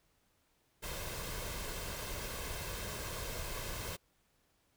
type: noise with comb filter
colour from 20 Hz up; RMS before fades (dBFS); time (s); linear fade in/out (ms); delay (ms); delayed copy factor
pink; -41; 0.82-3.97; 20; 1.9; +0.5
effects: pink hiss -74 dBFS RMS until 4.76 s